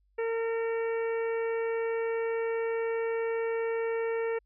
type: harmonic tone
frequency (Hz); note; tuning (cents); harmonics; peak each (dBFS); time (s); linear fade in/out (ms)
456.2; A#4; -37; 1 / 2 / 3 / 4 / 5 / 6; -28 / -41 / -44 / -42 / -44 / -51; 0.18-4.39; 10
effects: added 49 Hz sine -66 dBFS peak until 4.45 s